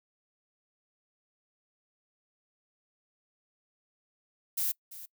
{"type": "noise with echo", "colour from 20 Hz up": "violet", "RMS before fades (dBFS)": -30, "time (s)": [4.57, 4.72], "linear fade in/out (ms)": 10, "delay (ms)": 340, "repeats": 1, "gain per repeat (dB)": -15, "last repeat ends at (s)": 5.06, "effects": ["noise-tail reverb RT60 0.1 s tail -24 dB re dry"]}